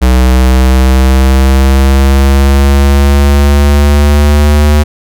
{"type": "exponential sweep", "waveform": "square", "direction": "up", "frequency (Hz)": [63, 74.8], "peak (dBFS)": -4, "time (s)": [0.01, 4.84], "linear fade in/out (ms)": 20, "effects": []}